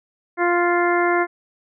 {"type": "harmonic tone", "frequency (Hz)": 349.2, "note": "F4", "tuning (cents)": 0, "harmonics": [1, 2, 3, 4, 5, 6], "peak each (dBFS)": [-19, -22, -24, -25, -26, -27], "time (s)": [0.37, 1.27], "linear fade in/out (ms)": 50, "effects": []}